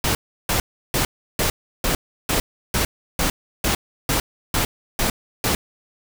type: noise bursts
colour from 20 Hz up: pink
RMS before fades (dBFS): -20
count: 13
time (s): 0.04-5.55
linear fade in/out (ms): 2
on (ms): 110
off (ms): 340
effects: none